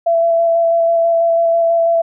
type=tone with vibrato; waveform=sine; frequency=670 Hz; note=E5; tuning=28 cents sharp; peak=-10 dBFS; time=0.06-2.02 s; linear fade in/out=10 ms; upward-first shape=square; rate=6.1 Hz; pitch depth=10 cents each way; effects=none